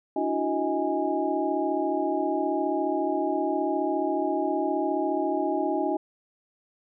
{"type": "tone cluster", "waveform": "sine", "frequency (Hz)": [292.2, 326.9, 366, 632, 825], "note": ["D4", "E4", "F#4", "D#5", "G#5"], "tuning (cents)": [-9, -14, -19, 27, -12], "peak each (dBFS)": -30, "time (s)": [0.16, 5.97], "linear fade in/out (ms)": 5, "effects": []}